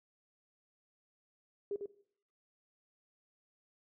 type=tone with echo; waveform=sine; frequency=405 Hz; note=G#4; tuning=43 cents flat; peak=-34 dBFS; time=1.71-1.76 s; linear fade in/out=2 ms; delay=99 ms; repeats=1; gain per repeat=-4 dB; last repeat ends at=1.859 s; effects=noise-tail reverb RT60 0.6 s tail -18 dB re dry